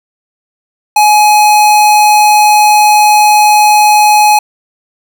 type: tone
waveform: square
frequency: 842 Hz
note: G#5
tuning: 24 cents sharp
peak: -4 dBFS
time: 0.96-4.39 s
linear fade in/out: 5 ms
effects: none